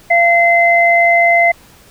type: tone pair together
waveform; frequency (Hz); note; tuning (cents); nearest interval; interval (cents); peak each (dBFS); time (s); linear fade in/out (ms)
sine; 687 / 2059; F5 / C7; -29 / -28; octave + perfect fifth; 1901; -10; 0.1-1.52; 10
effects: pink hiss -44 dBFS RMS until 1.9 s